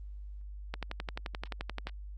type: click train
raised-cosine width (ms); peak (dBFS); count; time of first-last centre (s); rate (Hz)
0.3; -20; 14; 0.74-1.87; 11.5
effects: added 50 Hz sine -41 dBFS peak until 2.17 s + Opus 24 kbps